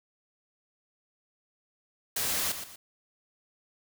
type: noise with echo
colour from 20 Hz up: white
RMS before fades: -30 dBFS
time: 2.16-2.52 s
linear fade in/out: 5 ms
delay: 120 ms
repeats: 2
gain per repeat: -9 dB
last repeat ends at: 2.76 s
effects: none